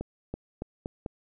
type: accelerating click train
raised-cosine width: 2 ms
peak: -20 dBFS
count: 5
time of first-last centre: 0.01-1.062 s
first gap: 330 ms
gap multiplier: 0.85
effects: none